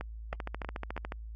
two click trains, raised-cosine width 0.5 ms, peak -21 / -22 dBFS, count 12 / 4, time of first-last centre 0.33-1.121 / 0.01-0.965 s, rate 13.9 / 3.14 Hz, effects added 55 Hz sine -40 dBFS peak until 1.35 s + AAC 48 kbps

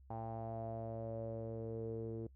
sawtooth tone with low-pass filter sweep, 113 Hz, A2, 47 cents sharp, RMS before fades -43 dBFS, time 0.1-2.27 s, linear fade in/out 5 ms, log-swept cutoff 810 to 400 Hz, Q 7.2, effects noise-tail reverb RT60 0.1 s tail -21 dB re dry + added 66 Hz sine -58 dBFS peak until 2.35 s

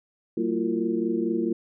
sine tone cluster, 189.8 / 228.1 / 335.5 / 359.9 / 460.1 Hz, F#3 / A#3 / E4 / F#4 / A#4, +44 / -37 / +31 / -48 / -23 cents, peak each -34 / -28 / -26 / -30 / -35 dBFS, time 0.37-1.53 s, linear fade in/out 5 ms, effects none

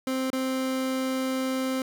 30% pulse tone with dropouts, 261.6 Hz, C4, in tune, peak -23 dBFS, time 0.07-1.82 s, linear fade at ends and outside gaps 2 ms, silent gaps 0.303-0.33 s, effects none

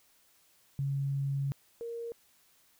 sine tone pair in turn, 138.59 / 466.2 Hz, C#3 / A#4, 0 / 0 cents, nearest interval octave + major sixth, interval 2100 cents, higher second, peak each -29 / -36 dBFS, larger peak first, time 0.79-1.52 / 1.81-2.12 s, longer first, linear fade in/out 0 ms, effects white hiss -66 dBFS RMS until 2.79 s

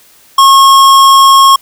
sine tone with hard clipping, 1087 Hz, C#6, 34 cents flat, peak -3 dBFS, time 0.38-1.56 s, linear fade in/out 5 ms, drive 17 dB, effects white hiss -43 dBFS RMS until 1.61 s

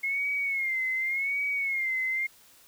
sine tone with vibrato, 2156 Hz, C#7, 49 cents flat, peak -26 dBFS, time 0.03-2.27 s, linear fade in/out 10 ms, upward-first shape sine, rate 0.88 Hz, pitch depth 87 cents each way, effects white hiss -57 dBFS RMS until 2.67 s

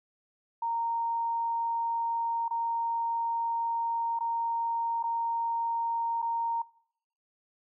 sine tone with dropouts, 926 Hz, A#5, 12 cents flat, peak -28 dBFS, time 0.62-6.62 s, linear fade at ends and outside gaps 5 ms, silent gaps 2.482-2.508 / 4.19-4.206 / 5.028-5.038 / 6.219-6.225 s, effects noise-tail reverb RT60 0.7 s tail -22 dB re dry

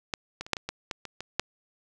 clicks, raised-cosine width 0.2 ms, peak -11 / -17 / -25 / -6 / -17 / -15 / -14 / -21 / -19 / -7 dBFS, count 10, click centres 0.138 / 0.41 / 0.465 / 0.533 / 0.568 / 0.69 / 0.912 / 1.053 / 1.206 / 1.396 s, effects none

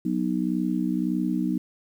sine chord, B major, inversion second, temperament just, 185.21 / 246.9 / 308.7 Hz, F#3 / B3 / D#4, +2 / 0 / -14 cents, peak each -27 dBFS, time 0.05-1.58 s, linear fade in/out 5 ms, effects 9-bit

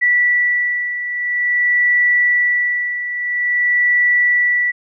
sine beating tone pair, 1957 / 1957.49 Hz, B6 / B6, -16 / -16 cents, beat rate 0.49 Hz, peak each -20 / -14 dBFS, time 0.01-4.72 s, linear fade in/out 20 ms, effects none

